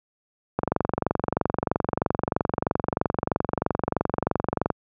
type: click train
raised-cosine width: 1 ms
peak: -7 dBFS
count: 96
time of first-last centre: 0.59-4.703 s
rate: 23.1 Hz
effects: high-pass 80 Hz 12 dB/octave